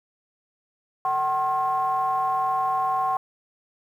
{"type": "ring-modulated tone", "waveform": "triangle", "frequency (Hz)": 156, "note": "D#3", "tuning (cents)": 5, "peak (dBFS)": -16, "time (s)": [1.05, 3.17], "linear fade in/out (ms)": 2, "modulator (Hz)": 915, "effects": ["9-bit"]}